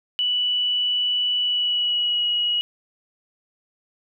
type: tone with pitch glide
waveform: sine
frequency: 2960 to 2907 Hz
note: F#7 to F#7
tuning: 0 to -31 cents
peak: -19 dBFS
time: 0.19-2.61 s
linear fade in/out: 0 ms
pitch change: -31 cents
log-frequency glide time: 1.38-2.26 s
effects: none